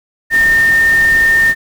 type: tone in noise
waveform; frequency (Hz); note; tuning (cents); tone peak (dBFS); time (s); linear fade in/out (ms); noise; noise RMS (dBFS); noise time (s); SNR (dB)
sine; 1817; A#6; -45; -7; 0.3-1.55; 50; pink; -25; 0.3-1.55; +15
effects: none